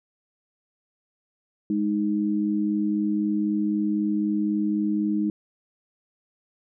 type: tone pair together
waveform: sine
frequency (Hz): 207.2 / 311.1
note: G#3 / D#4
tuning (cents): -4 / 0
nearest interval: perfect fifth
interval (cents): 704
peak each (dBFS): -24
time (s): 1.7-5.3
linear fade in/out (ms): 2
effects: none

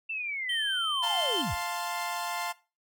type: linear sweep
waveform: sine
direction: down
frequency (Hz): 2699 to 42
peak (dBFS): -31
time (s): 0.09-1.55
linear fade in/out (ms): 10
type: tone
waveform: triangle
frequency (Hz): 3107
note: G7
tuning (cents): -16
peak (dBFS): -27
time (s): 0.49-1.42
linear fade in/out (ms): 5
type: chord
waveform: sawtooth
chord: F major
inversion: none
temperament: equal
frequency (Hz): 698.5 / 880 / 1046.5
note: F5 / A5 / C6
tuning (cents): 0 / 0 / 0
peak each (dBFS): -32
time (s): 1.02-2.53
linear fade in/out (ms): 20
effects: noise-tail reverb RT60 0.3 s tail -19 dB re dry

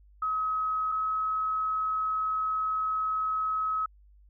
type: tone pair in turn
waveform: sine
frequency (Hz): 1275 / 1281.1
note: D#6 / E6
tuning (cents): +42 / -50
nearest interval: unison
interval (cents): 8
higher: second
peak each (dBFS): -26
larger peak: neither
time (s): 0.22-0.92 / 0.92-3.86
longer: second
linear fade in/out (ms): 5
effects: added 50 Hz sine -54 dBFS peak until 4.29 s

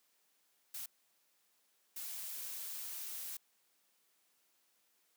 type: noise bursts at uneven times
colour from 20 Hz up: blue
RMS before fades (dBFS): -44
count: 2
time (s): 0.74-0.86 / 1.96-3.37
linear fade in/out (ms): 5
effects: white hiss -75 dBFS RMS until 5.16 s + high-pass 200 Hz 12 dB/octave

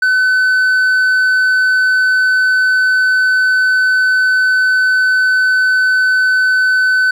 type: tone with hard clipping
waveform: sine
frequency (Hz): 1512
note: F#6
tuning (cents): +37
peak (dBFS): -10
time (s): 0.02-7.11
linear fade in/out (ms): 5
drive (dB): 3
effects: none

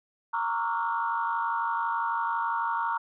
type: tone cluster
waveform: sine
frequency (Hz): 926 / 1108 / 1160 / 1340 / 1426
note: A#5 / C#6 / D6 / E6 / F6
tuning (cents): -12 / -1 / -22 / +28 / +36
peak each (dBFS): -28 / -33 / -36 / -35 / -34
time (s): 0.33-2.98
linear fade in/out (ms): 10
effects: tanh soft clip ceiling -15 dBFS

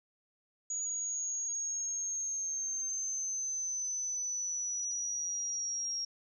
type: linear sweep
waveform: sine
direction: down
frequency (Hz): 6780 to 5588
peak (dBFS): -33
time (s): 0.7-6.05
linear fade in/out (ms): 5
effects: none

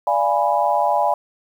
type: chord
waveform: sine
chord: D diminished seventh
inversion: none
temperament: equal with one note detuned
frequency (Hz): 587.3 / 686.9 / 830.6 / 987.8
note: D5 / F5 / Ab5 / Cb6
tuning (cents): 0 / -29 / 0 / 0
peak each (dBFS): -22 / -21 / -19 / -22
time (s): 0.07-1.14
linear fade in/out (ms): 2
effects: 8-bit

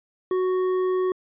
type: tone with hard clipping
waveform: sine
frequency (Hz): 370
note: F#4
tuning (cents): 0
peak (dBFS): -22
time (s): 0.31-1.12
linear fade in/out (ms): 2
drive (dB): 7
effects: resampled to 8000 Hz

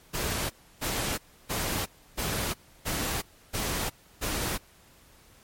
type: noise bursts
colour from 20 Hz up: pink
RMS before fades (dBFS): -30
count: 7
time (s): 0.13-4.58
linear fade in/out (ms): 20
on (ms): 370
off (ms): 310
effects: pink hiss -57 dBFS RMS until 5.43 s + MP3 64 kbps

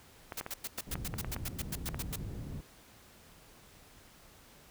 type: clicks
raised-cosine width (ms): 0.5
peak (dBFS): -24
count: 10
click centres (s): 0.322 / 0.411 / 0.464 / 0.785 / 0.955 / 1.14 / 1.246 / 1.364 / 1.889 / 1.945
type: noise bursts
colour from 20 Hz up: white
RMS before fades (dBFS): -38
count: 14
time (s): 0.37-2.16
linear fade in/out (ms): 5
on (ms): 35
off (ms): 100
type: low-pass noise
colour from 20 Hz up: white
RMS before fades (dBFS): -41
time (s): 0.87-2.61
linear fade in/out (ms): 2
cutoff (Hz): 140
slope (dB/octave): 12
effects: pink hiss -58 dBFS RMS until 4.7 s

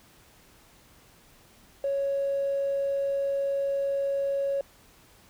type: tone with tanh clipping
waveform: triangle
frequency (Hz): 554.4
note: C#5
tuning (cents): 0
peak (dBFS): -24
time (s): 1.84-4.61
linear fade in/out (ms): 2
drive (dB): 1
effects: pink hiss -57 dBFS RMS until 5.29 s

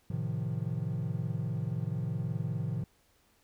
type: chord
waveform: triangle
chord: F dominant seventh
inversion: first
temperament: equal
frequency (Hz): 110 / 130.81 / 155.56 / 174.61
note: A2 / C3 / Eb3 / F3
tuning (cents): 0 / 0 / 0 / 0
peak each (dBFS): -34 / -34 / -34 / -37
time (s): 0.1-2.84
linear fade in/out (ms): 5
effects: pink hiss -68 dBFS RMS until 3.43 s

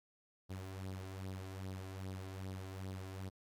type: tone with flanger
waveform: sawtooth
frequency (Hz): 94.9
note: F#2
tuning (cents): +44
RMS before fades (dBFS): -45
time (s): 0.49-3.3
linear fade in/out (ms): 20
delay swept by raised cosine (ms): 0.2 to 3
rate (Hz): 2.5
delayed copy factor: +0.6
effects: MP3 96 kbps

